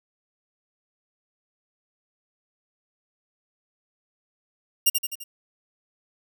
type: tone with echo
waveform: 5% pulse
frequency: 2816 Hz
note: F7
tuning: 14 cents sharp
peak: -6 dBFS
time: 4.86-4.9 s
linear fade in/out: 10 ms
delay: 85 ms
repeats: 4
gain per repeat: -5 dB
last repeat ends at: 5.24 s
effects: none